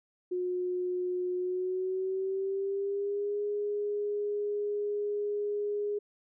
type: tone with pitch glide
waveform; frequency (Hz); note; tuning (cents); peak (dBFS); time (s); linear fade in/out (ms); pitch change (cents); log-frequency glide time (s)
sine; 361.5 to 412.9; F#4 to G#4; -40 to -10; -29; 0.31-5.99; 10; +230; 1.36-3.42
effects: none